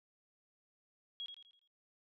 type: tone with echo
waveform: sine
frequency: 3300 Hz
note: G#7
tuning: 12 cents flat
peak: -40 dBFS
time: 1.2-1.26 s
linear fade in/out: 0 ms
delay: 83 ms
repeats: 5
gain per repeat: -7 dB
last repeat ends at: 1.675 s
effects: none